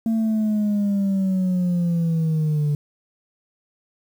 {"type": "linear sweep", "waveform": "sine", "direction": "down", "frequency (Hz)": [226.7, 145.4], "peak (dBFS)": -15, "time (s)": [0.06, 2.75], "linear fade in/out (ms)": 2, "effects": ["tanh soft clip ceiling -17 dBFS", "8-bit"]}